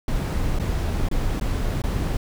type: noise with dropouts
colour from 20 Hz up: brown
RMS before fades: -23 dBFS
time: 0.08-2.17 s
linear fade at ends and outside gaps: 2 ms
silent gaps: 0.588-0.597 / 1.087-1.113 / 1.399-1.411 / 1.819-1.838 s
effects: none